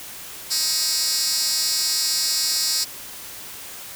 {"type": "tone with high-pass filter", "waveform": "10% pulse", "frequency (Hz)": 315.5, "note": "D#4", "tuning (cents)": 24, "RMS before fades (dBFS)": -22, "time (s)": [0.5, 2.85], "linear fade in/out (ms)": 20, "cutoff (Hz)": 5400, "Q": 2.5, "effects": ["white hiss -37 dBFS RMS until 3.95 s"]}